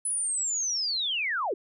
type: linear sweep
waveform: sine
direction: down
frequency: 10180 to 326.2 Hz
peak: -26 dBFS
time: 0.05-1.54 s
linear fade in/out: 5 ms
effects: none